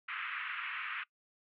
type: band-pass noise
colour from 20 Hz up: pink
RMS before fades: -40 dBFS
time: 0.08-1.04 s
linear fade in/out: 10 ms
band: 1200 to 2800 Hz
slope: 48 dB/octave
effects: noise-tail reverb RT60 0.1 s tail -22 dB re dry